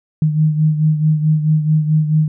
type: beating tone pair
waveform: sine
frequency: 153.9 / 158.5 Hz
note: D#3 / D#3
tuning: -19 / +32 cents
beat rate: 4.6 Hz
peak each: -12 / -19 dBFS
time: 0.22-2.28 s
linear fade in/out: 2 ms
effects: none